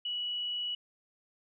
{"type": "tone", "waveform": "sine", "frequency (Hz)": 2936, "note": "F#7", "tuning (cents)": -14, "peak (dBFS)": -32, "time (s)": [0.05, 0.75], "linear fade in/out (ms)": 5, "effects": []}